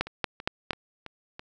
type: two click trains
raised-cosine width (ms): 0.3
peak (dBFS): -23 / -9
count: 5 / 4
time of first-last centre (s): 0.07-1.395 / 0.01-0.708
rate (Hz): 3.02 / 4.3
effects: none